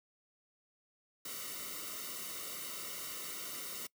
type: noise with comb filter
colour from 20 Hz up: white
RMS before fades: -43 dBFS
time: 1.25-3.87 s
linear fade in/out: 5 ms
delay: 1.2 ms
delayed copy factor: -0.85
effects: noise-tail reverb RT60 0.1 s tail -23 dB re dry